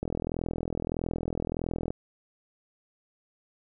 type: click train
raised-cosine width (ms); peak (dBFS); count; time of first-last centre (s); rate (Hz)
2; -17; 79; 0.03-1.905; 41.6
effects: none